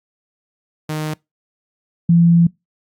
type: tone pair in turn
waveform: sawtooth / sine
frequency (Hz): 154.2 / 169.8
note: D#3 / F3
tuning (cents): -15 / -48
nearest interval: major second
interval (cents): 167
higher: second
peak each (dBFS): -17 / -8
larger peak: second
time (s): 0.89-1.14 / 2.09-2.47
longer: second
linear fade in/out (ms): 5
effects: noise-tail reverb RT60 0.2 s tail -24 dB re dry + AAC 64 kbps